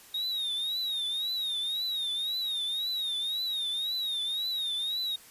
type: tone with vibrato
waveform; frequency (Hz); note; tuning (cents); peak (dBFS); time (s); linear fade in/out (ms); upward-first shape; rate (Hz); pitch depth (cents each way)
triangle; 3739; A#7; +4; -28; 0.14-5.16; 5; triangle; 1.9; 130
effects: white hiss -53 dBFS RMS until 5.3 s + resampled to 32000 Hz